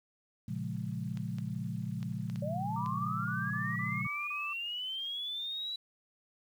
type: chord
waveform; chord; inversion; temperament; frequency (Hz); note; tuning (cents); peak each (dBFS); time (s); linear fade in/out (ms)
sine; Bb minor seventh; none; equal; 116.54 / 138.59 / 174.61 / 207.7; Bb2 / Db3 / F3 / Ab3; 0 / 0 / 0 / 0; -39 / -40 / -39 / -41; 0.48-4.07; 5
type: clicks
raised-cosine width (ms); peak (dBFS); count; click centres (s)
0.2; -31; 6; 1.173 / 1.385 / 2.029 / 2.299 / 2.359 / 2.861
type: linear sweep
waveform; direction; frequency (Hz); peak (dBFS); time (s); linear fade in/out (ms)
sine; up; 563 to 3951; -35; 2.42-5.76; 5
type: tone bursts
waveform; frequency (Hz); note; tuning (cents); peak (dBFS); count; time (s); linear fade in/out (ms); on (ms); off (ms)
sine; 1174.7; D6; 0; -39; 7; 2.76-4.532; 5; 230; 27
effects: 10-bit